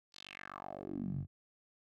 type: tone with band-pass filter sweep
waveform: 10% pulse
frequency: 47.93 Hz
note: G1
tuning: 38 cents flat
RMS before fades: -43 dBFS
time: 0.12-1.27 s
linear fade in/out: 50 ms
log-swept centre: 5000 to 100 Hz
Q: 4.1
effects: none